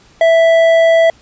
sine tone with hard clipping, 659.3 Hz, E5, in tune, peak -8 dBFS, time 0.21-1.1 s, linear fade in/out 2 ms, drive 8 dB, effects pink hiss -47 dBFS RMS until 1.21 s + resampled to 16000 Hz

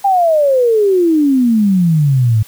sine exponential sweep, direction down, 810 to 105 Hz, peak -8 dBFS, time 0.04-2.43 s, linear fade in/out 10 ms, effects white hiss -41 dBFS RMS until 2.47 s

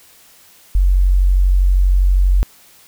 sine tone, 46.25 Hz, F#1, in tune, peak -9 dBFS, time 0.75-2.43 s, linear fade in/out 0 ms, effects white hiss -47 dBFS RMS until 2.87 s

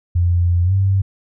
sine tone with pitch glide, 87.31 to 96.88 Hz, F2 to G2, 0 to -20 cents, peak -12 dBFS, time 0.15-1.02 s, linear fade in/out 10 ms, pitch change +180 cents, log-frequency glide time 0.64-0.73 s, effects none

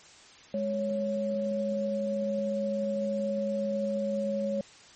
sine tone pair together, 207.7 / 554.5 Hz, G#3 / C#5, 0 / 0 cents, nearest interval octave + perfect fourth, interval 1700 cents, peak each -31 / -29 dBFS, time 0.54-4.61 s, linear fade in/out 2 ms, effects white hiss -53 dBFS RMS until 4.95 s + MP3 32 kbps

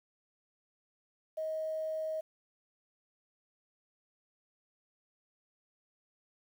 sine tone, 631 Hz, D#5, 24 cents sharp, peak -33 dBFS, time 1.37-2.21 s, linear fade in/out 10 ms, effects 10-bit

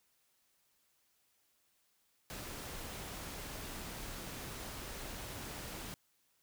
pink noise, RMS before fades -45 dBFS, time 2.3-5.94 s, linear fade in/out 0 ms, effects white hiss -75 dBFS RMS until 6.42 s

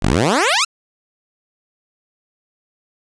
10% pulse exponential sweep, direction up, 38.89 to 1412 Hz, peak -5 dBFS, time 0.02-0.65 s, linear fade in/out 10 ms, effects resampled to 22050 Hz

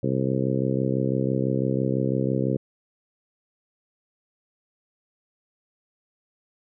harmonic tone, 66 Hz, C2, 16 cents sharp, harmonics 2 / 3 / 4 / 5 / 6 / 7 / 8, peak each -26 / -28 / -29 / -30 / -31 / -31 / -32 dBFS, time 0.03-2.57 s, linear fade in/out 5 ms, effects none

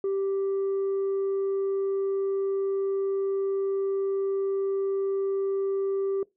sine tone, 391.1 Hz, G4, 4 cents flat, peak -22 dBFS, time 0.04-6.23 s, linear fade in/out 2 ms, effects noise-tail reverb RT60 0.2 s tail -23 dB re dry + tanh soft clip ceiling -23 dBFS

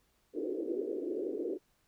pink band-pass noise, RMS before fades -36 dBFS, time 0.33-1.59 s, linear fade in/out 50 ms, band 310 to 460 Hz, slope 48 dB/octave, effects pink hiss -73 dBFS RMS until 1.87 s

